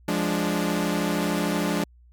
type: chord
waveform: sawtooth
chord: D diminished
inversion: first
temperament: equal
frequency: 174.61 / 207.7 / 293.7 Hz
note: F3 / Ab3 / D4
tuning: 0 / 0 / 0 cents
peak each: -23 / -23 / -23 dBFS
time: 0.08-1.84 s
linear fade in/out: 5 ms
effects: added 60 Hz sine -50 dBFS peak until 2.12 s + MP3 96 kbps